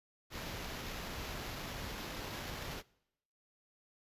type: noise with sample-and-hold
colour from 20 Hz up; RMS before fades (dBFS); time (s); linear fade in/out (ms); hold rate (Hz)
pink; -43; 0.3-2.83; 50; 8820
effects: noise-tail reverb RT60 0.8 s tail -23 dB re dry + resampled to 32000 Hz